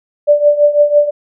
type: tone with tremolo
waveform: sine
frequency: 587.3 Hz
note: D5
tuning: in tune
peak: -3 dBFS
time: 0.27-1.11 s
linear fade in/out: 20 ms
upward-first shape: triangle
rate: 6 Hz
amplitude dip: 85%
effects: none